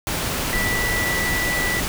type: tone in noise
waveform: sine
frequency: 1966 Hz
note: B6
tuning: 8 cents flat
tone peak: -22 dBFS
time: 0.53-1.8 s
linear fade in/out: 0 ms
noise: pink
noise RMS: -24 dBFS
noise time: 0.07-1.88 s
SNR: -1 dB
effects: none